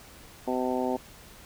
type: harmonic tone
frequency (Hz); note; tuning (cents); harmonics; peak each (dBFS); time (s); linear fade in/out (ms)
127.3; C3; -47; 2 / 3 / 4 / 5 / 6 / 7; -30 / -32 / -33 / -34 / -35 / -35; 0.47-0.97; 10
effects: pink hiss -50 dBFS RMS until 1.45 s